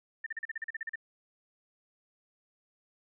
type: tone bursts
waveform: sine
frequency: 1800 Hz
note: A6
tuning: 39 cents sharp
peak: -33 dBFS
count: 12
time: 0.24-0.957 s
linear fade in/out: 5 ms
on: 24 ms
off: 39 ms
effects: none